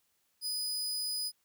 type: tone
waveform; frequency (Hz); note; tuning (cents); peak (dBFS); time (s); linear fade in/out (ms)
sawtooth; 4978; D#8; 0; -30; 0.41-1.32; 50
effects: white hiss -75 dBFS RMS until 1.44 s